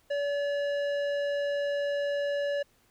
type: tone with tanh clipping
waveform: triangle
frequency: 572 Hz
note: D5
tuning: 46 cents flat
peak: -29 dBFS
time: 0.1-2.63 s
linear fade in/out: 10 ms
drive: 17 dB
effects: pink hiss -66 dBFS RMS until 2.9 s